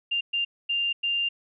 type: tone bursts at uneven times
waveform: sine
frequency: 2794 Hz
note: F7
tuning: in tune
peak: -23 dBFS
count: 4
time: 0.11-0.21 / 0.33-0.45 / 0.69-0.93 / 1.03-1.29 s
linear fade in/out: 10 ms
effects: none